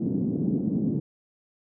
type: band-pass noise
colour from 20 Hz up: pink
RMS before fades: -26 dBFS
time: 0-1 s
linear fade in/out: 10 ms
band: 170 to 290 Hz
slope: 24 dB/octave
effects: none